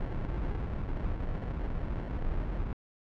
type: noise with sample-and-hold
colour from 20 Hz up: brown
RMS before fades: -33 dBFS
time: 0-2.73 s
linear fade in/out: 2 ms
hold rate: 1225 Hz
effects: low-pass 2000 Hz 12 dB/octave